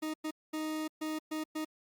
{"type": "tone bursts at uneven times", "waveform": "40% pulse", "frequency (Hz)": 311.1, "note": "D#4", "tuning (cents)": 0, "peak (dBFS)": -33, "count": 6, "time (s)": [[0.02, 0.14], [0.24, 0.31], [0.53, 0.88], [1.01, 1.19], [1.31, 1.44], [1.55, 1.65]], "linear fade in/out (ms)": 10, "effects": ["Opus 48 kbps"]}